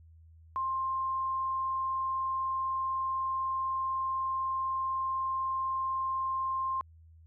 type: tone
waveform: sine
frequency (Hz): 1056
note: C6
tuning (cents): +16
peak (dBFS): -29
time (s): 0.56-6.81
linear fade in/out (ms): 0
effects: added 81 Hz sine -53 dBFS peak until 7.26 s